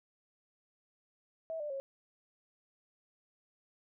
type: tone with pitch steps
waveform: sine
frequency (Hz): 648 / 594.2 / 544.9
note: E5 / D5 / C#5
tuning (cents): -30 / +20 / -30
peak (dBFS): -36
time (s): 1.5-1.8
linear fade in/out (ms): 0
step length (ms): 100
effects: none